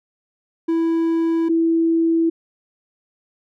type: tone pair in turn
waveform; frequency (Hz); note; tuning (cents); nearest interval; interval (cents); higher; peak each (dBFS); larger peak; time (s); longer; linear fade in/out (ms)
triangle / sine; 329.6 / 329.6; E4 / E4; 0 / 0; unison; 0; neither; -14; neither; 0.68-1.49 / 1.49-2.3; neither; 10
effects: none